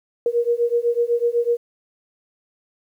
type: beating tone pair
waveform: sine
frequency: 470 / 478 Hz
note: A#4 / A#4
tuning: +14 / +43 cents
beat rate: 8 Hz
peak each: -20 dBFS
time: 0.26-1.57 s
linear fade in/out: 2 ms
effects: 9-bit